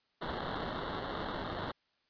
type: noise with sample-and-hold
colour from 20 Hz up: blue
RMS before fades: -38 dBFS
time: 0.21-1.72 s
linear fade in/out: 10 ms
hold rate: 2450 Hz
effects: white hiss -75 dBFS RMS until 2.09 s + resampled to 11025 Hz